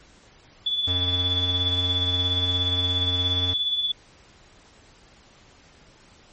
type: tone with tremolo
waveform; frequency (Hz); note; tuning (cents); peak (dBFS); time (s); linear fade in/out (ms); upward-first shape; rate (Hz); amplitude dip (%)
sine; 3451; A7; -34; -19; 0.66-3.92; 5; triangle; 17; 60
type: tone with vibrato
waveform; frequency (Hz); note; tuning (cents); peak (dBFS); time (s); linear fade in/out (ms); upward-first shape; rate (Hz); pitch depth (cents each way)
square; 90; F#2; -47; -27; 0.87-3.54; 10; square; 19; 15
effects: pink hiss -53 dBFS RMS until 6.32 s + MP3 32 kbps